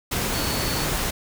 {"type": "tone in noise", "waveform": "sine", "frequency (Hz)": 4435, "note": "C#8", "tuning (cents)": 0, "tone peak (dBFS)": -32, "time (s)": [0.34, 0.85], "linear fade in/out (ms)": 10, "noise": "pink", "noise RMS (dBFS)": -25, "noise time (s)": [0.11, 1.11], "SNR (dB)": -10, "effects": []}